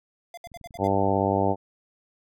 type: tone bursts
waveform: square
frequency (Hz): 692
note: F5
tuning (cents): -16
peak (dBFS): -38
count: 6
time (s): 0.34-0.874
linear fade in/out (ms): 2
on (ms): 34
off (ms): 66
type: click train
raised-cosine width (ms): 5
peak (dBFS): -37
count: 16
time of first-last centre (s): 0.47-1.184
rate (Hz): 21
type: harmonic tone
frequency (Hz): 98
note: G2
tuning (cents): 0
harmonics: 1 / 2 / 3 / 4 / 5 / 6 / 7 / 8 / 9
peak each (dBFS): -29 / -29 / -29 / -29 / -29 / -29 / -29 / -29 / -29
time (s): 0.78-1.56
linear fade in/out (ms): 50
effects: none